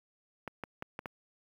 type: clicks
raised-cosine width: 0.5 ms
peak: -23 dBFS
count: 5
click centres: 0.477 / 0.637 / 0.824 / 0.991 / 1.058 s
effects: high-pass 80 Hz 12 dB/octave + 9-bit

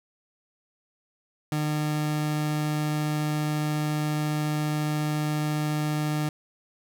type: tone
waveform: 30% pulse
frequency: 151.2 Hz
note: D#3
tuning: 49 cents flat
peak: -22 dBFS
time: 1.52-6.29 s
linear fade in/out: 2 ms
effects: none

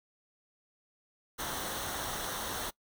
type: noise with comb filter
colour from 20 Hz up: pink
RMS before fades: -37 dBFS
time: 1.38-2.71 s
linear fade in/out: 20 ms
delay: 0.41 ms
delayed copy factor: -0.6
effects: noise-tail reverb RT60 0.1 s tail -22 dB re dry

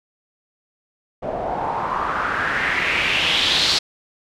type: noise with low-pass filter sweep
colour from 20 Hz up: white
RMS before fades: -21 dBFS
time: 1.22-3.79 s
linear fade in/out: 10 ms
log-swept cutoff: 610 to 4500 Hz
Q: 4
effects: none

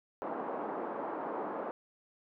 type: band-pass noise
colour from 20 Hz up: white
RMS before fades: -38 dBFS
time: 0.22-1.71 s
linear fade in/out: 0 ms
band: 240 to 1000 Hz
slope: 24 dB/octave
effects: none

